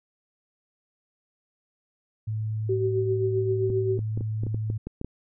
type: tone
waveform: sine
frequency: 108.7 Hz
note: A2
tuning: 21 cents flat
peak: -26 dBFS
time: 2.27-4.78 s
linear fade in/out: 10 ms
type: tone with tremolo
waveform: sine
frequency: 380.7 Hz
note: F#4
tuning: 49 cents sharp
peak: -21 dBFS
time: 2.69-3.98 s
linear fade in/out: 5 ms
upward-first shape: triangle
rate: 7.6 Hz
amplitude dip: 55%
type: clicks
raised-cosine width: 3 ms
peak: -20 dBFS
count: 11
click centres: 3.701 / 3.991 / 4.175 / 4.209 / 4.435 / 4.467 / 4.545 / 4.701 / 4.87 / 5.014 / 5.046 s
effects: none